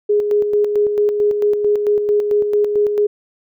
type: tone with tremolo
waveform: sine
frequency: 415.3 Hz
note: G#4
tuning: in tune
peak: -11 dBFS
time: 0.09-3.07 s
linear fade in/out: 10 ms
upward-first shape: square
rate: 4.5 Hz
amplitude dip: 45%
effects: none